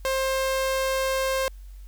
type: tone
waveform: sawtooth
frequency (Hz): 530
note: C5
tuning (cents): +22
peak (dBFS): -19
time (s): 0.05-1.48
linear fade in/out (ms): 0
effects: added 47 Hz sine -39 dBFS peak until 1.87 s + white hiss -61 dBFS RMS until 1.87 s